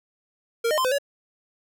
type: tone with pitch steps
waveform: square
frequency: 463.6 / 613 / 1039 / 510 / 564 Hz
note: A#4 / D#5 / C6 / C5 / C#5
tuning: -10 / -26 / -12 / -44 / +30 cents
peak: -21 dBFS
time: 0.64-0.985 s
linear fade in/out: 10 ms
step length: 69 ms
effects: none